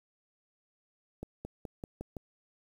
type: accelerating click train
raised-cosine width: 2 ms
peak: -26 dBFS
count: 6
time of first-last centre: 1.23-2.168 s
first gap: 220 ms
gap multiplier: 0.92
effects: 9-bit